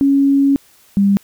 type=tone pair in turn; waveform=sine; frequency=277.2 / 199.09 Hz; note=C#4 / G3; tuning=0 / +27 cents; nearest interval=tritone; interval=573 cents; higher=first; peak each=-9 dBFS; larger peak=neither; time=0.01-0.56 / 0.97-1.17 s; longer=first; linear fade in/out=0 ms; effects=white hiss -50 dBFS RMS until 1.23 s